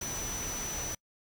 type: tone in noise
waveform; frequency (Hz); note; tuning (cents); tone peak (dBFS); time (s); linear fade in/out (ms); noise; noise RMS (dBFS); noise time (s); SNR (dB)
sine; 5960; F#8; +12; -36; 0.01-0.95; 5; pink; -39; 0.01-0.95; 0
effects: noise-tail reverb RT60 0.1 s tail -26 dB re dry